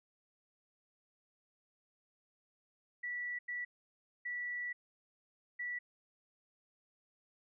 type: tone bursts at uneven times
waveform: sine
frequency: 1950 Hz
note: B6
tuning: 23 cents flat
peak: -37 dBFS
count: 4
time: 3.03-3.39 / 3.48-3.65 / 4.25-4.73 / 5.59-5.79 s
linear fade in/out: 10 ms
effects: none